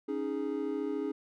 triangle chord, C# suspended second, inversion none, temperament equal, 277.2 / 311.1 / 415.3 Hz, C#4 / D#4 / G#4, 0 / 0 / 0 cents, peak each -34 / -34 / -33 dBFS, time 0.08-1.12 s, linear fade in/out 10 ms, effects none

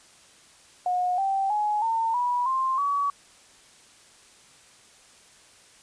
sine tone with pitch steps, 723 / 779.4 / 840.2 / 905.7 / 976.3 / 1052.4 / 1134.5 Hz, F#5 / G5 / G#5 / A5 / B5 / C6 / C#6, -40 / -10 / +20 / +50 / -20 / +10 / +40 cents, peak -22 dBFS, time 0.86-3.1 s, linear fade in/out 2 ms, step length 320 ms, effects white hiss -54 dBFS RMS until 5.82 s + resampled to 22050 Hz

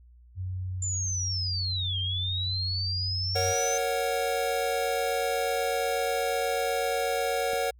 sine tone, 92.5 Hz, F#2, in tune, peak -30 dBFS, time 0.35-3.55 s, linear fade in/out 50 ms
sine linear two-way sweep, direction down then up, 7210 to 3136 to 6220 Hz, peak -29 dBFS, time 0.82-3.78 s, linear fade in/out 5 ms, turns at 1.99 s
square chord, F# major, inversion first, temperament equal, 466.2 / 554.4 / 740 Hz, A#4 / C#5 / F#5, 0 / 0 / 0 cents, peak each -31 dBFS, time 3.35-7.71 s, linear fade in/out 10 ms
click, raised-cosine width 2 ms, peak -30 dBFS, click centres 7.534 s
effects added 60 Hz sine -51 dBFS peak until 7.79 s

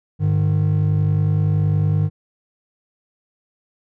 triangle tone pair together, 101.78 / 152.5 Hz, G#2 / D#3, -34 / -34 cents, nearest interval perfect fifth, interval 700 cents, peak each -15 dBFS, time 0.19-2.1 s, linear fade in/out 50 ms, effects tanh soft clip ceiling -7 dBFS

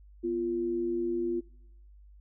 sine tone pair together, 245.8 / 346.4 Hz, B3 / F4, -8 / -14 cents, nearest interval tritone, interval 594 cents, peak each -36 / -28 dBFS, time 0.23-1.41 s, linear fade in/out 20 ms, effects noise-tail reverb RT60 0.8 s tail -23 dB re dry + added 50 Hz sine -51 dBFS peak until 2.2 s

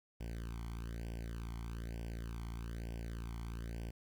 sawtooth tone with flanger, 57.1 Hz, A#1, 35 cents flat, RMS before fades -43 dBFS, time 0.2-3.91 s, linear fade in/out 10 ms, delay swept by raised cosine 0.37 to 0.93 ms, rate 1.1 Hz, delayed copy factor +0.95, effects 11-bit

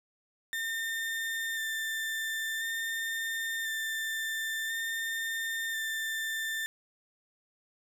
35% pulse tone with vibrato, 1797 Hz, A6, 36 cents sharp, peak -30 dBFS, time 0.53-6.66 s, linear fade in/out 0 ms, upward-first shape square, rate 0.48 Hz, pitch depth 13 cents each way, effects none

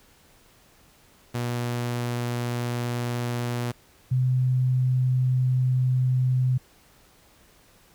sawtooth / sine tone pair in turn, 120.6 / 127.77 Hz, B2 / C3, -41 / -41 cents, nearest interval minor second, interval 100 cents, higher second, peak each -22 / -19 dBFS, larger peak second, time 1.34-3.72 / 4.11-6.58 s, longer second, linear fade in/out 10 ms, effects pink hiss -57 dBFS RMS until 7.94 s

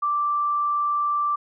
sine tone, 1173 Hz, D6, 2 cents flat, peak -20 dBFS, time 0.02-1.36 s, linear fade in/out 10 ms, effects none

